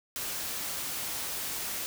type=noise; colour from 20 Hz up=white; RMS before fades=-35 dBFS; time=0.16-1.86 s; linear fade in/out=0 ms; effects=none